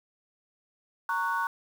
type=chord; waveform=sine; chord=F# major; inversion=first; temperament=just; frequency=925 / 1110 / 1480 Hz; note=A#5 / C#6 / F#6; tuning=-14 / +2 / 0 cents; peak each=-30 dBFS; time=1.09-1.47 s; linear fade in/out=2 ms; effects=tanh soft clip ceiling -18 dBFS + 8-bit